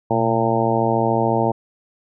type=harmonic tone with a mistuned harmonic; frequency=113.8 Hz; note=A#2; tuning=41 cents flat; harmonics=1 / 2 / 3 / 4 / 5 / 6 / 7 / 8; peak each=-24 / -24 / -24 / -24 / -24 / -24 / -24 / -24 dBFS; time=0.1-1.52 s; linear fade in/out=10 ms; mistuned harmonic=1; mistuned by=+110 cents; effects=none